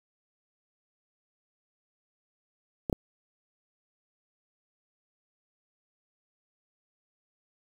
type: clicks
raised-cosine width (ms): 2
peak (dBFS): -16 / -13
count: 2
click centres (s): 2.898 / 2.928
effects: 7-bit